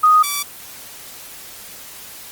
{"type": "tone pair in turn", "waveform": ["sine", "5% pulse"], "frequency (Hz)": [1244.5, 1156], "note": ["D#6", "D6"], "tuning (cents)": [0, -28], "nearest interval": "minor second", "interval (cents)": 128, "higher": "first", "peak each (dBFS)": -8, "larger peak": "neither", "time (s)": [[0.03, 0.23], [0.23, 0.43]], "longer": "neither", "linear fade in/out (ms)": 10, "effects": ["white hiss -37 dBFS RMS until 2.31 s", "Opus 32 kbps"]}